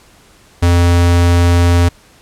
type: tone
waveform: square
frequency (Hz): 86.8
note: F2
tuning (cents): -10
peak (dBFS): -8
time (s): 0.62-1.89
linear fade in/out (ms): 10
effects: pink hiss -46 dBFS RMS until 2.21 s + low-pass 11000 Hz 12 dB/octave